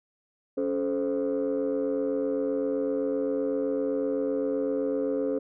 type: tone cluster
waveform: sine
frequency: 279.5 / 433.2 / 521 Hz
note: C#4 / A4 / C5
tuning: +14 / -27 / -7 cents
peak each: -28 dBFS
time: 0.57-5.39 s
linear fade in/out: 10 ms
effects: tanh soft clip ceiling -20 dBFS